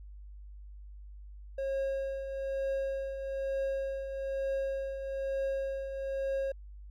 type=tone with tremolo; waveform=triangle; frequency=542 Hz; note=C#5; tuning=39 cents flat; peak=-27 dBFS; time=1.58-6.52 s; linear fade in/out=5 ms; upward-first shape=triangle; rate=1.1 Hz; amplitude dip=60%; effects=added 50 Hz sine -45 dBFS peak until 6.9 s